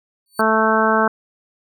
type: tone with exponential growth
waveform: 15% pulse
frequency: 4500 Hz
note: C#8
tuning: 25 cents sharp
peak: -24 dBFS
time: 0.26-0.41 s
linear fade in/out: 1 ms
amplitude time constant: 32 ms
type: harmonic tone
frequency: 220 Hz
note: A3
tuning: in tune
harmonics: 1 / 2 / 3 / 4 / 5 / 6 / 7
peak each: -21 / -21 / -21 / -21 / -21 / -21 / -21 dBFS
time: 0.39-1.08 s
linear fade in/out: 5 ms
effects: none